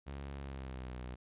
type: tone with pitch glide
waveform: sawtooth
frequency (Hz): 69.3 to 62.46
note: C#2 to B1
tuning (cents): 0 to +20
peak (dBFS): -38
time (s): 0.06-1.16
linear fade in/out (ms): 20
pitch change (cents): -180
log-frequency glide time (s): 0.4-0.92
effects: resampled to 8000 Hz